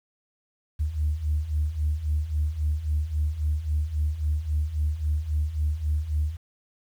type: beating tone pair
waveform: sine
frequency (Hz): 73.42 / 77.12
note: D2 / D#2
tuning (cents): 0 / -15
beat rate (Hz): 3.7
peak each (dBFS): -28 / -24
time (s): 0.79-6.37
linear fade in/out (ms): 20
effects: tanh soft clip ceiling -16 dBFS + 9-bit